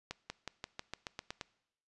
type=accelerating click train; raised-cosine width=0.2 ms; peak=-22 dBFS; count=10; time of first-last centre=0.11-1.412 s; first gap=190 ms; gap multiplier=0.93; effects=noise-tail reverb RT60 0.8 s tail -21 dB re dry + resampled to 24000 Hz